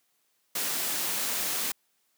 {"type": "noise", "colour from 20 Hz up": "white", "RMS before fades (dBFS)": -30, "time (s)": [0.55, 1.72], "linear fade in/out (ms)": 5, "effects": ["white hiss -72 dBFS RMS until 2.17 s", "high-pass 150 Hz 12 dB/octave"]}